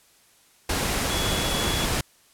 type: tone in noise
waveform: sine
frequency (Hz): 3377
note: G#7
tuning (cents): +28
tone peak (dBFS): -30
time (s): 1.1-1.85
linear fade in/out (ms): 5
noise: pink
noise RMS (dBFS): -25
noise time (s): 0.69-2.01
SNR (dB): -8
effects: white hiss -58 dBFS RMS until 2.33 s + low-pass 12000 Hz 12 dB/octave